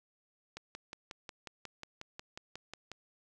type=click train; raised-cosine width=0.2 ms; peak=-26 dBFS; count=14; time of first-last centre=0.57-2.917 s; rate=5.54 Hz; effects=none